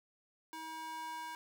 square tone with high-pass filter sweep, 320 Hz, D#4, 49 cents sharp, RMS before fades -44 dBFS, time 0.53-1.35 s, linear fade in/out 0 ms, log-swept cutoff 660 to 1100 Hz, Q 2.7, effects none

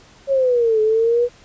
sine exponential two-way sweep, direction down then up, 557 to 428.7 to 489.7 Hz, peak -13 dBFS, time 0.27-1.29 s, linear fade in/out 50 ms, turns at 0.81 s, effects pink hiss -48 dBFS RMS until 1.44 s + resampled to 16000 Hz

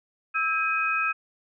sine tone cluster, 1306 / 1610 / 2514 Hz, E6 / G6 / D#7, -17 / +46 / +17 cents, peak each -26 / -30 / -26 dBFS, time 0.34-1.13 s, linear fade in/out 20 ms, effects none

